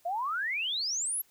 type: exponential sweep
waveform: sine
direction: up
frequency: 660 to 11890 Hz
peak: -29 dBFS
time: 0.05-1.22 s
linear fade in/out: 10 ms
effects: white hiss -65 dBFS RMS until 1.3 s